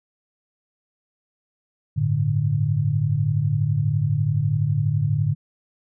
sine chord, G suspended second, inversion none, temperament equal, 98 / 110 / 146.83 Hz, G2 / A2 / D3, 0 / 0 / 0 cents, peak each -27 / -22 / -21 dBFS, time 1.96-5.35 s, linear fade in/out 20 ms, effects none

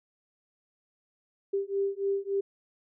sine beating tone pair, 393.6 / 397.1 Hz, G4 / G4, +7 / +22 cents, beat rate 3.5 Hz, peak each -30 dBFS, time 1.53-2.41 s, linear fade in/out 10 ms, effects none

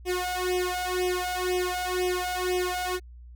sawtooth tone with flanger, 363 Hz, F#4, 33 cents flat, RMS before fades -28 dBFS, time 0.05-3 s, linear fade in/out 50 ms, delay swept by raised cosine 0.34 to 1.44 ms, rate 2 Hz, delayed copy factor +1, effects added 60 Hz sine -43 dBFS peak until 3.35 s

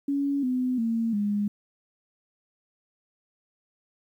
sine tone with pitch steps, 280.9 / 253.2 / 228.2 / 205.6 Hz, C#4 / B3 / A#3 / G#3, +23 / +43 / -37 / -17 cents, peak -23 dBFS, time 0.08-1.48 s, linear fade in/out 5 ms, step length 350 ms, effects 10-bit

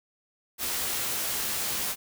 white noise with comb filter, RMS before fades -30 dBFS, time 0.58-1.96 s, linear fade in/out 50 ms, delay 15 ms, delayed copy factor +0.55, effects none

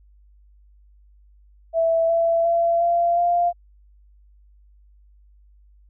sine tone with pitch steps, 659.3 / 668.5 / 677.8 / 687.3 / 696.9 Hz, E5 / E5 / E5 / F5 / F5, 0 / +24 / +48 / -28 / -4 cents, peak -16 dBFS, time 1.73-3.53 s, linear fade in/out 50 ms, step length 360 ms, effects added 50 Hz sine -50 dBFS peak until 5.89 s

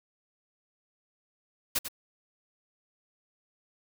white noise with echo, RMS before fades -27 dBFS, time 1.75-1.79 s, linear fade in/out 10 ms, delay 95 ms, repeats 1, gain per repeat -9 dB, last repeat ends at 1.885 s, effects none

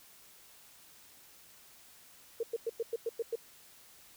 sine tone bursts, 459.8 Hz, A#4, 24 cents flat, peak -30 dBFS, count 8, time 2.4-3.356 s, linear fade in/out 5 ms, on 32 ms, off 100 ms, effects white hiss -58 dBFS RMS until 4.16 s

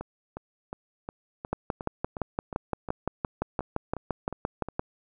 two click trains, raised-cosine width 1 ms, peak -13 / -21 dBFS, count 20 / 14, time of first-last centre 1.53-4.795 / 0.01-4.686 s, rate 5.82 / 2.78 Hz, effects none

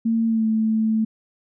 sine tone with pitch glide, 226.9 to 220.1 Hz, A#3 to A3, -47 to +1 cents, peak -17 dBFS, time 0.05-1.05 s, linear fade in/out 10 ms, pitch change -52 cents, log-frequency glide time 0.27-0.46 s, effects none

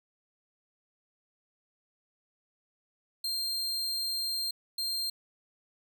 40% pulse tone bursts at uneven times, 4186 Hz, C8, in tune, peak -29 dBFS, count 2, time 3.24-4.51 / 4.78-5.1 s, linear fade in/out 5 ms, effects none

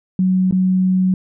sine tone with dropouts, 185.9 Hz, F#3, 8 cents sharp, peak -12 dBFS, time 0.19-1.14 s, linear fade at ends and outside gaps 2 ms, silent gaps 0.511-0.524 s, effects none

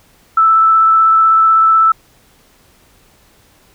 sine tone with vibrato, 1318.5 Hz, E6, in tune, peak -6 dBFS, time 0.37-1.92 s, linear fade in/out 5 ms, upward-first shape sine, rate 16 Hz, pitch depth 9 cents each way, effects pink hiss -50 dBFS RMS until 3.74 s

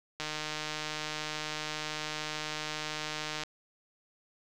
click train, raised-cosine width 0.2 ms, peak -18 dBFS, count 496, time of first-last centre 0.2-3.435 s, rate 153 Hz, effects none

